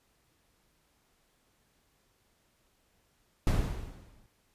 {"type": "noise with exponential decay", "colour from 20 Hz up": "brown", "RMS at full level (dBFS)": -23, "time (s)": [3.47, 4.26], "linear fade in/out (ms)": 1, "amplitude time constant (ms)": 170, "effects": ["pink hiss -71 dBFS RMS until 4.54 s", "resampled to 32000 Hz"]}